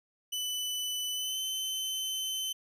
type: tone with pitch glide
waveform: sawtooth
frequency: 2992 to 3062 Hz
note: F#7 to G7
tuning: +19 to -41 cents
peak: -29 dBFS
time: 0.32-2.53 s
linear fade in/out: 10 ms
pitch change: +40 cents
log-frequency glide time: 1.12-1.39 s
effects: none